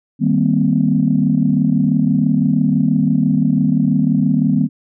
sine chord, C minor seventh, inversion first, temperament equal with one note detuned, 155.56 / 196 / 233.1 / 259.1 Hz, Eb3 / G3 / Bb3 / C4, 0 / 0 / 0 / -17 cents, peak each -17 dBFS, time 0.19-4.69 s, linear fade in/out 50 ms, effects tanh soft clip ceiling -1 dBFS

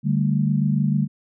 sine chord, D suspended fourth, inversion none, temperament equal with one note detuned, 146.83 / 196 / 222.9 Hz, D3 / G3 / A3, 0 / 0 / +23 cents, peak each -20 / -22 / -24 dBFS, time 0.03-1.08 s, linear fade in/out 50 ms, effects none

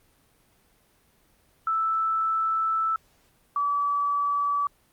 sine tone pair in turn, 1318.5 / 1148.9 Hz, E6 / D6, 0 / -38 cents, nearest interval major second, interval 238 cents, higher first, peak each -22 dBFS, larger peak neither, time 1.67-2.96 / 3.56-4.67 s, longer first, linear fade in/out 2 ms, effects pink hiss -63 dBFS RMS until 4.92 s + Opus 32 kbps

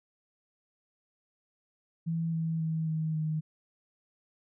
sine tone with pitch steps, 164.81 / 162.54 / 160.3 / 158.1 / 155.92 Hz, E3 / E3 / E3 / D#3 / D#3, 0 / -24 / -48 / +28 / +4 cents, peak -28 dBFS, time 2.06-3.41 s, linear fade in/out 20 ms, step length 270 ms, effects none

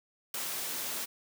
white noise with ADSR envelope, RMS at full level -33 dBFS, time 0.34-1.06 s, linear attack 4 ms, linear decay 4 ms, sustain -3 dB, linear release 19 ms, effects high-pass 150 Hz 12 dB/octave

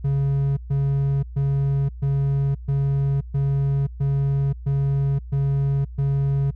triangle tone bursts, 138.59 Hz, C#3, in tune, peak -16 dBFS, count 10, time 0.04-6.51 s, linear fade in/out 10 ms, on 530 ms, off 130 ms, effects added 60 Hz sine -33 dBFS peak until 6.55 s

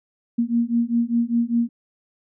sine beating tone pair, 232.4 / 237.4 Hz, A#3 / A#3, -5 / +32 cents, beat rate 5 Hz, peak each -21 dBFS, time 0.38-1.69 s, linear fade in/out 10 ms, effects none

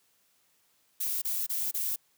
violet noise bursts, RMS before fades -31 dBFS, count 4, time 1-1.961 s, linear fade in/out 10 ms, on 220 ms, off 27 ms, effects white hiss -69 dBFS RMS until 2.17 s + high-pass 60 Hz 12 dB/octave

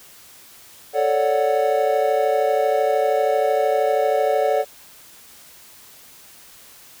triangle chord, D major seventh, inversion second, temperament equal, 440 / 554.4 / 587.3 / 740 Hz, A4 / C#5 / D5 / F#5, 0 / 0 / 0 / 0 cents, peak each -20 dBFS, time 0.93-4.65 s, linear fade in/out 50 ms, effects white hiss -46 dBFS RMS until 7 s

